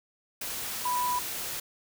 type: tone in noise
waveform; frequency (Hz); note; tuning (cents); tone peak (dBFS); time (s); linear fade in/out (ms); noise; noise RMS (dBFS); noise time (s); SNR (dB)
sine; 987.8; B5; 0; -26; 0.85-1.19; 5; white; -35; 0.41-1.6; +6
effects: none